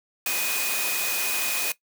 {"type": "tone in noise", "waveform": "sine", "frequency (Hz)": 2489, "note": "D#7", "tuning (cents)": 0, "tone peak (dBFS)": -30, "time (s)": [0.26, 1.72], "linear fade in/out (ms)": 2, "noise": "white", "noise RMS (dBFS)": -27, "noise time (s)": [0.26, 1.72], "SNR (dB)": -6, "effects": ["noise-tail reverb RT60 0.1 s tail -17 dB re dry", "high-pass 300 Hz 12 dB/octave"]}